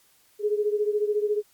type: beating tone pair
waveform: sine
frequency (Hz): 415.3 / 429.3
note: G#4 / A4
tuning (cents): 0 / -43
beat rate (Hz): 14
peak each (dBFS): -23 / -27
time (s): 0.39-1.43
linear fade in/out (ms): 50
effects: white hiss -61 dBFS RMS until 1.53 s + MP3 96 kbps